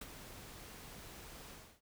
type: noise with ADSR envelope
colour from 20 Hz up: pink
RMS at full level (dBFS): -45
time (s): 0.01-1.81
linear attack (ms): 5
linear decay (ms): 33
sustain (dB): -7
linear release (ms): 300
effects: none